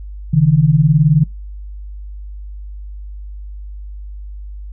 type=beating tone pair; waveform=sine; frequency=138.59 / 157.59 Hz; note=C#3 / D#3; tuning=0 / +22 cents; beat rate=19 Hz; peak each=-12 / -10 dBFS; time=0.33-1.24 s; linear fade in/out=10 ms; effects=noise-tail reverb RT60 0.2 s tail -26 dB re dry + added 50 Hz sine -27 dBFS peak until 4.72 s